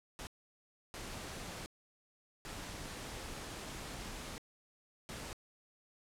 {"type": "noise bursts at uneven times", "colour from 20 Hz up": "pink", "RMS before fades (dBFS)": -45, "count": 4, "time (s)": [[0.19, 0.27], [0.94, 1.66], [2.45, 4.38], [5.09, 5.33]], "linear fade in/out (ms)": 0, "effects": ["low-pass 10000 Hz 12 dB/octave"]}